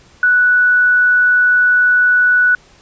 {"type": "tone", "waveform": "sine", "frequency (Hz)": 1478, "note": "F#6", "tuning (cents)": -2, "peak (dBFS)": -8, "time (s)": [0.23, 2.55], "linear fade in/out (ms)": 2, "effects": ["pink hiss -47 dBFS RMS until 2.81 s", "resampled to 16000 Hz"]}